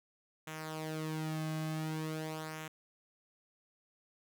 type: tone with flanger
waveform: sawtooth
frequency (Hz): 157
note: D#3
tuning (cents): +16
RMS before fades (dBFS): -39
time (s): 0.47-2.68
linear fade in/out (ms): 5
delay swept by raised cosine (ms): 0.21 to 2.21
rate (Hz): 0.46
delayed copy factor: -0.65
effects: none